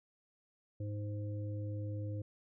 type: harmonic tone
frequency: 103.83 Hz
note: G#2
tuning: in tune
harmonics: 1 / 3 / 5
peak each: -37 / -47 / -49 dBFS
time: 0.8-2.22 s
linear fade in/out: 5 ms
effects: none